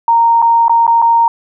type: tone with dropouts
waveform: sine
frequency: 927 Hz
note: A#5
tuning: 10 cents flat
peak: -6 dBFS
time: 0.08-1.28 s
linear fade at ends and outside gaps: 2 ms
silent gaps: 0.419-0.424 / 0.682-0.695 / 0.867-0.877 / 1.018-1.023 s
effects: none